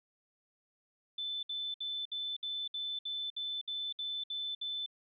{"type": "tone bursts", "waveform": "sine", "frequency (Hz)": 3520, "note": "A7", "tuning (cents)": 0, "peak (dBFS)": -35, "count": 12, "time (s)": [1.18, 4.862], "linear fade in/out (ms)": 5, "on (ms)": 250, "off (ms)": 62, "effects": []}